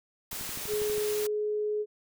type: noise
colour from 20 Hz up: white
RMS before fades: -37 dBFS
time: 0.31-1.27 s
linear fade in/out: 5 ms
type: click train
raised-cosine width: 3 ms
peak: -31 dBFS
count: 9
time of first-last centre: 0.33-0.98 s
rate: 12.3 Hz
type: tone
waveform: sine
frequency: 421.8 Hz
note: G#4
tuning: 27 cents sharp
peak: -27 dBFS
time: 0.67-1.86 s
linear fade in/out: 50 ms
effects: none